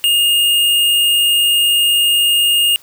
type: tone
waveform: square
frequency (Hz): 2836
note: F7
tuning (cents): +26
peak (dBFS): -11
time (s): 0.04-2.76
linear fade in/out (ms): 0
effects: white hiss -45 dBFS RMS until 2.82 s